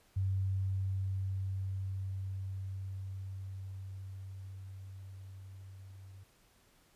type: tone with level ramp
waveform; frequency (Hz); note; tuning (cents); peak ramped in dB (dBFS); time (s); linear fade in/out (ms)
sine; 95.9; G2; -37; -29 to -49; 0.16-6.24; 10
effects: pink hiss -67 dBFS RMS until 6.95 s + resampled to 32000 Hz